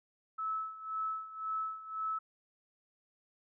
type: tone with tremolo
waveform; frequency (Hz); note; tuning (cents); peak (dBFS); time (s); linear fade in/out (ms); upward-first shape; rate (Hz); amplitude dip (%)
sine; 1302; E6; -22; -32; 0.38-2.19; 10; sine; 1.9; 80
effects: none